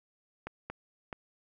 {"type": "clicks", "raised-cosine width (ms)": 0.5, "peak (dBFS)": -23, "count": 3, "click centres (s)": [0.47, 0.7, 1.128], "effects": []}